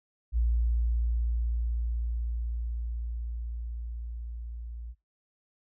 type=tone with level ramp; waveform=sine; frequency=58 Hz; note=A#1; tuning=8 cents flat; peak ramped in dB=-22 to -37 dBFS; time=0.32-4.95 s; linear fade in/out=50 ms; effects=noise-tail reverb RT60 0.3 s tail -26 dB re dry